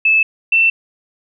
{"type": "tone pair in turn", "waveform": "sine", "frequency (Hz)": [2616, 2680], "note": ["E7", "E7"], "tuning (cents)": [-14, 28], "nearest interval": "unison", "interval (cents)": 42, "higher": "second", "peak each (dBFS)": -9, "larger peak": "neither", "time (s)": [[0.05, 0.23], [0.52, 0.7]], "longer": "neither", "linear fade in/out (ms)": 5, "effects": []}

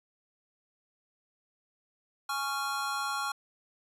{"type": "chord", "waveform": "square", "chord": "Db major", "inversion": "second", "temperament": "just", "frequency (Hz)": [831.5, 1108.7, 1385.9], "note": ["Ab5", "Db6", "F6"], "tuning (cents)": [2, 0, -14], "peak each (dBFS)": [-38, -36, -35], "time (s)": [2.29, 3.32], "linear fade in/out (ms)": 5, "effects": ["resampled to 32000 Hz"]}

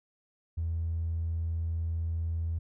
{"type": "tone with tanh clipping", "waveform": "triangle", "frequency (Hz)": 82.41, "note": "E2", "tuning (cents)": 0, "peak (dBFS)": -28, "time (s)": [0.57, 2.59], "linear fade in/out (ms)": 10, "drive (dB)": 1, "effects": []}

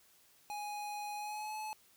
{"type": "tone with pitch glide", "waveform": "square", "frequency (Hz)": [830.6, 859.9], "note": ["G#5", "A5"], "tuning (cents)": [0, -40], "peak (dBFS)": -40, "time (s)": [0.5, 1.73], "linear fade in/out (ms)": 0, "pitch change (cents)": 60, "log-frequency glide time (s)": [1.15, 1.56], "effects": ["white hiss -66 dBFS RMS until 1.96 s"]}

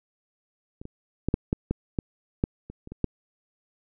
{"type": "clicks", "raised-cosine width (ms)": 3, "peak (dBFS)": [-27, -25, -11, -7, -10, -12, -12, -9, -26, -28, -25, -10], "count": 12, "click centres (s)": [0.815, 0.854, 1.286, 1.341, 1.529, 1.71, 1.988, 2.439, 2.7, 2.874, 2.92, 3.043], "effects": []}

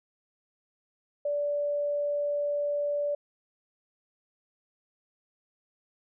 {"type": "tone", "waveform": "sine", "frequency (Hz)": 581, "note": "D5", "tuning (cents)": -19, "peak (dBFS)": -26, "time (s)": [1.25, 3.15], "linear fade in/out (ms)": 5, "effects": []}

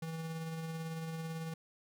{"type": "tone with tremolo", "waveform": "square", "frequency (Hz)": 162.4, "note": "E3", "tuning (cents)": -26, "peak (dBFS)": -38, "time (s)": [0.02, 1.54], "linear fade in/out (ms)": 5, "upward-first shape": "sine", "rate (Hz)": 18, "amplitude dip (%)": 30, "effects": []}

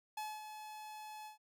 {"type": "tone with ADSR envelope", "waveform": "45% pulse", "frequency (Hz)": 856, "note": "A5", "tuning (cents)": -48, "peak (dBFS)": -39, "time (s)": [0.17, 1.38], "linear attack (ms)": 6, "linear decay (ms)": 230, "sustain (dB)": -8, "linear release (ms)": 120, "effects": []}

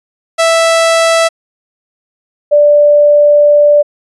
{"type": "tone pair in turn", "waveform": ["sawtooth", "sine"], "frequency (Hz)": [659.3, 587.4], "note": ["E5", "D5"], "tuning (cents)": [0, 0], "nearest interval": "major second", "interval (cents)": 200, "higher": "first", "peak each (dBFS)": -3, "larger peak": "neither", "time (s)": [[0.38, 1.29], [2.51, 3.83]], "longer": "second", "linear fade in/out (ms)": 20, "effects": ["resampled to 24000 Hz"]}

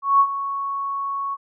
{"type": "tone with ADSR envelope", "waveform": "sine", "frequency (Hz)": 1108.7, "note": "C#6", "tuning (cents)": 0, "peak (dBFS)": -10, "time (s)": [0.02, 1.37], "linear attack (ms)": 180, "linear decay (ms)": 64, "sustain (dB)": -13, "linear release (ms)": 39, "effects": []}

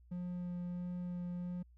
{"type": "tone with vibrato", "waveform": "triangle", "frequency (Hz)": 177.4, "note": "F3", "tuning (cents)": 27, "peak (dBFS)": -36, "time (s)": [0.11, 1.63], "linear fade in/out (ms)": 10, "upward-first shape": "sine", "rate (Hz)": 1.5, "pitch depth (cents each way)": 8, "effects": ["added 60 Hz sine -59 dBFS peak until 1.77 s"]}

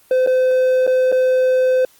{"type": "tone with dropouts", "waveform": "triangle", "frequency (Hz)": 513, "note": "C5", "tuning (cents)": -34, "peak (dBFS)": -10, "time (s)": [0.11, 1.85], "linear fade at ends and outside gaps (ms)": 2, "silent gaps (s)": [[0.264, 0.272], [0.867, 0.875], [1.118, 1.124]], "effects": ["white hiss -52 dBFS RMS until 1.99 s", "Opus 24 kbps"]}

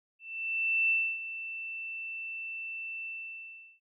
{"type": "tone with ADSR envelope", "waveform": "sine", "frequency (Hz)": 2670, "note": "E7", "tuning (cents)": 22, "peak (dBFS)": -23, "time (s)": [0.19, 3.8], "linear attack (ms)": 710, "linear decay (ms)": 280, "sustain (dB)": -13, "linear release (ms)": 740, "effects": []}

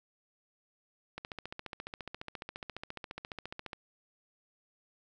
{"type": "click train", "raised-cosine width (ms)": 0.3, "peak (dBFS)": -24, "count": 38, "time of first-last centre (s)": [1.18, 3.732], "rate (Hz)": 14.5, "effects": []}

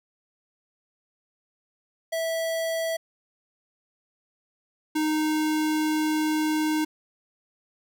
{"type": "tone pair in turn", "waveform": "square", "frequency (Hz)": [655, 309.1], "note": ["E5", "D#4"], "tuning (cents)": [-11, -11], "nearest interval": "octave + minor second", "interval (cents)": 1300, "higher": "first", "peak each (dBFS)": [-26, -23], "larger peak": "second", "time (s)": [[2.12, 2.97], [4.95, 6.85]], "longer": "second", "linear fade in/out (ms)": 10, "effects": []}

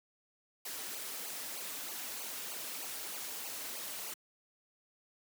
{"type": "noise with flanger", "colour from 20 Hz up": "white", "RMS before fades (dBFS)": -42, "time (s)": [0.65, 4.14], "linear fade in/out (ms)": 5, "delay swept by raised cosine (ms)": [0.54, 5.84], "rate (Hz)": 3.2, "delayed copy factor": -1, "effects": ["high-pass 200 Hz 12 dB/octave"]}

